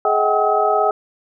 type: tone cluster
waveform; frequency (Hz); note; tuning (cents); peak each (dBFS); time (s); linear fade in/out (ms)
sine; 421.8 / 635 / 748 / 786 / 1279; G#4 / D#5 / F#5 / G5 / D#6; +27 / +35 / +19 / +4 / +47; -20; 0.05-0.91; 2
effects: none